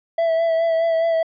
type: tone with vibrato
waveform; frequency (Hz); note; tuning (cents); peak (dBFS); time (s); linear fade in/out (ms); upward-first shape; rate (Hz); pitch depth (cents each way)
triangle; 659.3; E5; 0; -14; 0.18-1.23; 5; sine; 4.8; 25
effects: resampled to 11025 Hz